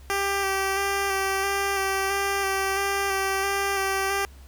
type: tone with vibrato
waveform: 10% pulse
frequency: 392 Hz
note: G4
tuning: in tune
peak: -15 dBFS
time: 0.1-4.25 s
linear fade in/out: 0 ms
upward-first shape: square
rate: 1.5 Hz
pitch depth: 17 cents each way
effects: added 67 Hz sine -44 dBFS peak until 4.47 s + pink hiss -55 dBFS RMS until 4.47 s